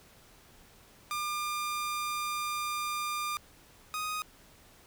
sawtooth tone pair in turn, 1200 / 1248 Hz, D6 / D#6, +37 / +5 cents, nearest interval minor second, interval 68 cents, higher second, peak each -28 / -29 dBFS, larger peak first, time 1.11-3.37 / 3.94-4.22 s, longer first, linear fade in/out 0 ms, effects pink hiss -58 dBFS RMS until 4.86 s

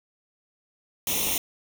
white noise with comb filter, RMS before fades -26 dBFS, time 1.07-1.38 s, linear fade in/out 2 ms, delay 0.32 ms, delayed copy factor +0.8, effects none

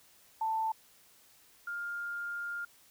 sine tone pair in turn, 886 / 1406.4 Hz, A5 / F6, +12 / +12 cents, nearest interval minor sixth, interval 800 cents, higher second, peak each -29 / -35 dBFS, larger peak first, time 0.41-0.72 / 1.67-2.65 s, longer second, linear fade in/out 5 ms, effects white hiss -62 dBFS RMS until 2.9 s

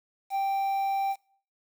triangle tone with quantisation, 784 Hz, G5, in tune, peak -23 dBFS, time 0.3-1.16 s, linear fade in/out 50 ms, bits 8, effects noise-tail reverb RT60 0.5 s tail -22 dB re dry

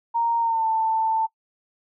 sine tone with pitch glide, 930 to 889 Hz, A#5 to A5, -4 to +18 cents, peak -19 dBFS, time 0.14-1.27 s, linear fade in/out 20 ms, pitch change -78 cents, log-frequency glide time 0.39-0.66 s, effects noise-tail reverb RT60 0.1 s tail -21 dB re dry

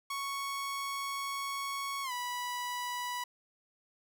sawtooth tone with pitch glide, 1108.7 to 982.1 Hz, C#6 to B5, 0 to -10 cents, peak -31 dBFS, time 0.1-3.24 s, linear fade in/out 5 ms, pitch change -210 cents, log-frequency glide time 2.03-2.12 s, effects none

